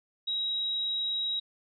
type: tone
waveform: sine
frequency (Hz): 3832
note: A#7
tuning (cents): +47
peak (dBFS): -28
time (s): 0.27-1.4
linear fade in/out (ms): 10
effects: none